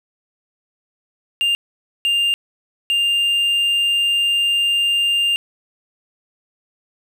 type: tone bursts at uneven times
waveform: triangle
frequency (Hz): 2800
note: F7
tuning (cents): +4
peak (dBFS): -13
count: 3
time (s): 1.41-1.55 / 2.05-2.34 / 2.9-5.36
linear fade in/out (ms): 0
effects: none